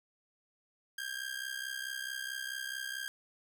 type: ring-modulated tone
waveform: sawtooth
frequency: 1606 Hz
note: G6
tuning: 41 cents sharp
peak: -31 dBFS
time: 0.98-3.08 s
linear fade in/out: 0 ms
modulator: 32.3 Hz
effects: none